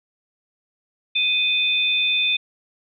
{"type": "tone pair together", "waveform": "sine", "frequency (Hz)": [2495, 3556], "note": ["D#7", "A7"], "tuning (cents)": [4, 18], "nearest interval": "tritone", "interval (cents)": 614, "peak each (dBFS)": -20, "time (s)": [1.15, 2.37], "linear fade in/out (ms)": 10, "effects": []}